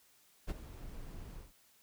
brown noise with ADSR envelope, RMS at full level -33 dBFS, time 0.47-1.53 s, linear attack 27 ms, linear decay 30 ms, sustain -14 dB, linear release 180 ms, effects white hiss -67 dBFS RMS until 1.82 s

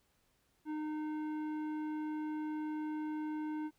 sine tone with tanh clipping, 306.4 Hz, D#4, 27 cents flat, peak -38 dBFS, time 0.65-3.71 s, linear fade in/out 50 ms, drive 12 dB, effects pink hiss -75 dBFS RMS until 3.78 s

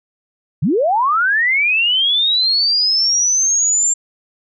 sine linear sweep, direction up, 114.6 to 7400 Hz, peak -12 dBFS, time 0.62-3.94 s, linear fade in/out 10 ms, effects none

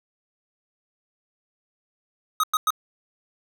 square tone bursts, 1259 Hz, D#6, 20 cents sharp, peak -19 dBFS, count 3, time 2.4-2.705 s, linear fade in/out 2 ms, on 35 ms, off 100 ms, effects none

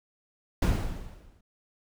brown noise with exponential decay, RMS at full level -20 dBFS, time 0.62-1.41 s, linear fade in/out 5 ms, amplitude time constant 170 ms, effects none

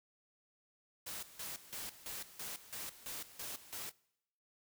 white noise with tremolo, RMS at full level -44 dBFS, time 1.06-3.92 s, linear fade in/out 10 ms, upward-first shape square, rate 3 Hz, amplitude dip 80%, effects noise-tail reverb RT60 0.8 s tail -24 dB re dry

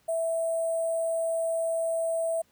sine tone with sample-and-hold, 659.3 Hz, E5, in tune, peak -25 dBFS, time 0.08-2.42 s, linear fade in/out 10 ms, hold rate 8820 Hz, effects pink hiss -66 dBFS RMS until 2.51 s + high-pass 60 Hz 12 dB/octave

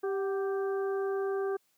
harmonic tone with a mistuned harmonic, 392 Hz, G4, in tune, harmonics 1 / 2 / 3 / 4, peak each -29 / -41 / -43 / -45 dBFS, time 0.03-1.57 s, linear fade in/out 10 ms, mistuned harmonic 2, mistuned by -56 cents, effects white hiss -72 dBFS RMS until 1.77 s + high-pass 100 Hz 12 dB/octave

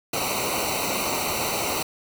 pink noise with comb filter, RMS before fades -26 dBFS, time 0.13-1.83 s, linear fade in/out 5 ms, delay 0.59 ms, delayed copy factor -0.95, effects none

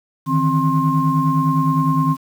sine tone cluster, 151.2 / 161 / 264.3 / 1062 Hz, D#3 / E3 / C4 / C6, -49 / -41 / +18 / +25 cents, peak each -19 dBFS, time 0.26-2.17 s, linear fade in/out 50 ms, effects tanh soft clip ceiling -4 dBFS + 7-bit

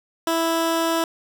15% pulse tone, 329.6 Hz, E4, in tune, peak -13 dBFS, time 0.27-1.04 s, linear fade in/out 2 ms, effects none

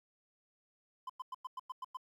triangle tone bursts, 1026 Hz, C6, 34 cents flat, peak -37 dBFS, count 8, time 1.07-1.971 s, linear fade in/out 5 ms, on 26 ms, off 99 ms, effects 12-bit

